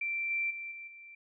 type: tone with level steps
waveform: sine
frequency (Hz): 2349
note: D7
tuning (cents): 0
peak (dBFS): -31 / -29 / -38 / -42 / -48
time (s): 0.01-1.15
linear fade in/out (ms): 5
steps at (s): 0.3 / 0.5 / 0.71 / 0.87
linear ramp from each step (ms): 10
effects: none